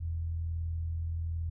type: tone with low-pass filter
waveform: 15% pulse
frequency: 41.2 Hz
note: E1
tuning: in tune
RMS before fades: -34 dBFS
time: 0-1.5 s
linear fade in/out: 10 ms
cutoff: 86 Hz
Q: 9.3
effects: none